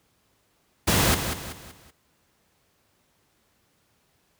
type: noise with echo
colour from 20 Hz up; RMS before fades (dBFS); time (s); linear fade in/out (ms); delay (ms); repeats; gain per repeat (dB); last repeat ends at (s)
pink; -20; 0.87-1.15; 10; 190; 4; -8; 1.91
effects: pink hiss -67 dBFS RMS until 4.39 s + high-pass 60 Hz 12 dB/octave